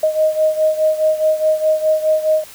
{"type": "beating tone pair", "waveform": "sine", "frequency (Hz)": [622.3, 627.1], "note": ["D#5", "D#5"], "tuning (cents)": [0, 13], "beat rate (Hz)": 4.8, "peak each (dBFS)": [-14, -18], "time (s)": [0.03, 2.44], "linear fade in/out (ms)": 5, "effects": ["white hiss -39 dBFS RMS until 2.54 s"]}